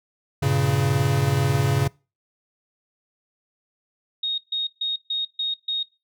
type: chord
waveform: square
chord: G diminished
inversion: none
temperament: equal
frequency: 98 / 116.54 / 138.59 Hz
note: G2 / Bb2 / Db3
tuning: 0 / 0 / 0 cents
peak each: -26 / -26 / -21 dBFS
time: 0.42-1.88 s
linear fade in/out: 10 ms
type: tone bursts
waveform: sine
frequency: 3729 Hz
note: A#7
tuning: in tune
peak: -22 dBFS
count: 6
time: 4.23-5.83 s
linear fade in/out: 5 ms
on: 150 ms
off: 140 ms
effects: noise-tail reverb RT60 0.3 s tail -24 dB re dry